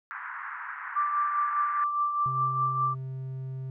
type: band-pass noise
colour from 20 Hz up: white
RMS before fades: -38 dBFS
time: 0.11-1.84 s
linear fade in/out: 0 ms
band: 990 to 1800 Hz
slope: 48 dB/octave
type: tone with tremolo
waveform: sine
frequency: 1174.7 Hz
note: D6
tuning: in tune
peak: -22 dBFS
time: 0.95-2.95 s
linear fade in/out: 20 ms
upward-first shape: triangle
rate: 4.9 Hz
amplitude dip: 55%
type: tone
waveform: triangle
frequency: 131.6 Hz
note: C3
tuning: 10 cents sharp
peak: -31 dBFS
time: 2.26-3.7 s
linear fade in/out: 0 ms
effects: none